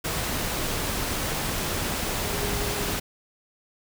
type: tone in noise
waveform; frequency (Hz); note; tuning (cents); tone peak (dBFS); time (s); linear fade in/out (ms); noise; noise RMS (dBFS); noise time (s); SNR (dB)
sine; 410; G#4; -22; -34; 2.24-2.92; 10; pink; -28; 0.04-3; -9
effects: none